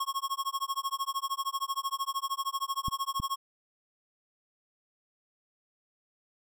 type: tone with tremolo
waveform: square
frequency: 1091 Hz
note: C#6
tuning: 28 cents flat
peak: -28 dBFS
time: 0-3.36 s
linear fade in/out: 5 ms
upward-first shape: sine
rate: 13 Hz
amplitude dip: 100%
type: clicks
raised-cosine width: 5 ms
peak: -22 dBFS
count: 2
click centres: 2.883 / 3.2 s
effects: none